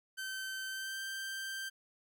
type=tone with pitch glide; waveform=sawtooth; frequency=1543 to 1569.1 Hz; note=G6 to G6; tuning=-28 to +1 cents; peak=-35 dBFS; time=0.17-1.7 s; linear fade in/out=20 ms; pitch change=+29 cents; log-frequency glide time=0.68-1.01 s; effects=none